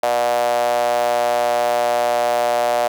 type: tone with high-pass filter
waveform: sawtooth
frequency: 119.9 Hz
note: A#2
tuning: 49 cents sharp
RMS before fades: -18 dBFS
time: 0.03-2.88 s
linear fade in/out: 5 ms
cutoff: 650 Hz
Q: 8.9
effects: none